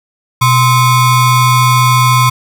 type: ring-modulated tone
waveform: square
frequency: 582 Hz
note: D5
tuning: 16 cents flat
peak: -4 dBFS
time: 0.41-2.3 s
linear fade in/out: 10 ms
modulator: 457 Hz
effects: none